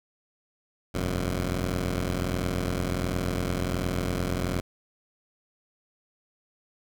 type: tone pair together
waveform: 10% pulse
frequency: 41.38 / 91.3 Hz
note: E1 / F#2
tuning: +7 / -23 cents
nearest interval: octave + major second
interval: 1370 cents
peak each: -21 dBFS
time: 0.94-4.61 s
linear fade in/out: 10 ms
effects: none